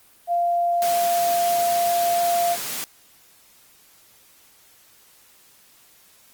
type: tone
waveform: sine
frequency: 694 Hz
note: F5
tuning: 11 cents flat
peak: -18 dBFS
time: 0.27-2.57 s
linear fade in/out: 50 ms
type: high-pass noise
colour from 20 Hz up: white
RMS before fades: -29 dBFS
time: 0.82-2.84 s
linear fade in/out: 0 ms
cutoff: 120 Hz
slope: 96 dB/octave
effects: white hiss -54 dBFS RMS until 6.33 s + Opus 32 kbps